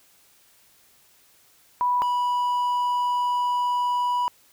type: tone pair in turn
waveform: sine / triangle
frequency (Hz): 984 / 980.5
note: B5 / B5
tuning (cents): -7 / -13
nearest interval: unison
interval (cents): 6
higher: first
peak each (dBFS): -19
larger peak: neither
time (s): 1.81-2.02 / 2.02-4.28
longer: second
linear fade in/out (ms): 0
effects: white hiss -58 dBFS RMS until 4.52 s